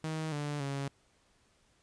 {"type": "tone with pitch steps", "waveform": "sawtooth", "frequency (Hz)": [157.9, 146.6, 139], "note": ["D#3", "D3", "C#3"], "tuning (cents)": [26, -3, 5], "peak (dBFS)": -30, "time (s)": [0.04, 0.88], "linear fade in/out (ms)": 0, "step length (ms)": 280, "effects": ["pink hiss -69 dBFS RMS until 1.82 s", "resampled to 22050 Hz"]}